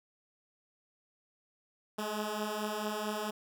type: beating tone pair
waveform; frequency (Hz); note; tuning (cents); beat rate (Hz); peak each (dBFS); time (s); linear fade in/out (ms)
10% pulse; 208.7 / 213.2; G#3 / G#3; +9 / +46; 4.5; -31 / -27; 1.98-3.31; 10
effects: none